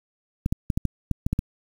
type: clicks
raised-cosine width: 5 ms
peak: -10 dBFS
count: 9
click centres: 0.461 / 0.525 / 0.702 / 0.775 / 0.853 / 1.113 / 1.265 / 1.33 / 1.391 s
effects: 7-bit